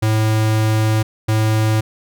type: tone pair in turn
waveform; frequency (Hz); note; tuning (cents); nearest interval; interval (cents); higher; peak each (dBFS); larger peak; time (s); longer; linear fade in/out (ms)
square; 109.2 / 109.2; A2 / A2; -13 / -13; unison; 0; neither; -14; neither; 0.02-1.03 / 1.28-1.81; first; 10
effects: none